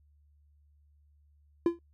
triangle tone with exponential decay, 341 Hz, F4, 41 cents flat, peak -16 dBFS, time 1.66-1.79 s, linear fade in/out 2 ms, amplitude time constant 28 ms, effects noise-tail reverb RT60 0.1 s tail -23 dB re dry + added 73 Hz sine -61 dBFS peak until 1.93 s

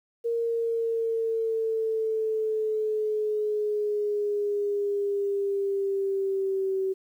sine exponential sweep, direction down, 466.2 to 381.1 Hz, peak -24 dBFS, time 0.24-6.94 s, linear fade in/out 20 ms, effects 10-bit

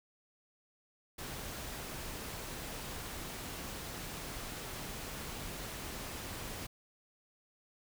pink noise, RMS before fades -43 dBFS, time 1.18-6.67 s, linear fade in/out 10 ms, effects none

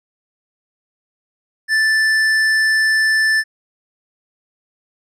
sine tone with hard clipping, 1760 Hz, A6, in tune, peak -14 dBFS, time 1.68-3.44 s, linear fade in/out 50 ms, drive 9 dB, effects none

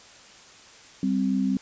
sine tone pair together, 195.38 / 260.8 Hz, G3 / C4, -5 / -5 cents, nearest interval perfect fourth, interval 500 cents, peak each -24 dBFS, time 1.03-1.57 s, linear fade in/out 2 ms, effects white hiss -49 dBFS RMS until 1.61 s + resampled to 16000 Hz

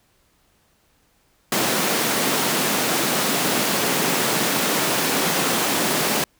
pink high-pass noise, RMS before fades -21 dBFS, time 1.52-6.24 s, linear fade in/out 2 ms, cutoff 170 Hz, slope 24 dB/octave, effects pink hiss -62 dBFS RMS until 6.39 s

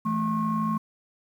sine tone cluster, 165.9 / 218.7 / 1084 Hz, E3 / A3 / C#6, +11 / -10 / -39 cents, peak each -30 / -25 / -27 dBFS, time 0.05-0.78 s, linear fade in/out 10 ms, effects tanh soft clip ceiling -17 dBFS + 9-bit

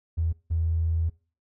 triangle tone pair in turn, 82 / 82 Hz, E2 / E2, -9 / -9 cents, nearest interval unison, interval 0 cents, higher neither, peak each -18 dBFS, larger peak neither, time 0.17-0.33 / 0.5-1.1 s, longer second, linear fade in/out 20 ms, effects noise-tail reverb RT60 0.4 s tail -26 dB re dry + tanh soft clip ceiling -20 dBFS

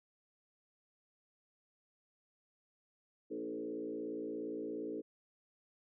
sine tone with frequency modulation, 370 Hz, F#4, in tune, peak -38 dBFS, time 3.3-5.02 s, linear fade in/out 20 ms, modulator 57.2 Hz, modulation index 1.9, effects none

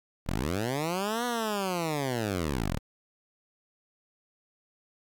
10% pulse linear two-way sweep, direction up then down, 31.82 to 246.9 to 31.82 Hz, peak -20 dBFS, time 0.26-2.79 s, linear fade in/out 20 ms, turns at 1.25 s, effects 10-bit

